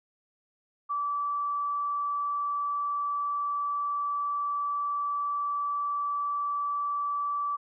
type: tone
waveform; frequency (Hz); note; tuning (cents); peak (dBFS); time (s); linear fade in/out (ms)
sine; 1157; D6; -26; -27; 0.89-7.57; 20
effects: none